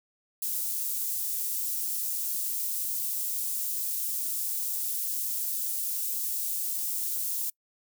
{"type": "high-pass noise", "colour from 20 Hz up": "white", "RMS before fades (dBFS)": -31, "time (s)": [0.42, 7.5], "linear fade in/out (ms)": 5, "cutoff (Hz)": 8900, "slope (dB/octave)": 12, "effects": ["noise-tail reverb RT60 0.1 s tail -26 dB re dry"]}